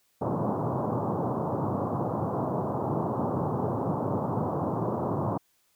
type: band-pass noise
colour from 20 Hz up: pink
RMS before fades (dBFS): -29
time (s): 0.21-5.38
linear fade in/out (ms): 10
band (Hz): 100 to 1100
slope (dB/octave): 48
effects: white hiss -69 dBFS RMS until 5.75 s